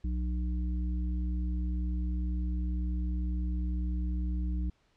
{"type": "harmonic tone", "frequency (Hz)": 61, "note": "B1", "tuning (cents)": -21, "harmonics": [1, 3, 5], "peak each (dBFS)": [-29, -39, -43], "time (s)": [0.04, 4.7], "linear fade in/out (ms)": 5, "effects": ["pink hiss -70 dBFS RMS until 4.96 s", "low-pass 5000 Hz 12 dB/octave"]}